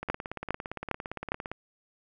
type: two click trains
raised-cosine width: 0.5 ms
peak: -20 / -12 dBFS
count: 27 / 4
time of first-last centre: 0.03-1.516 / 0.1-1.32 s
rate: 17.5 / 2.46 Hz
effects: none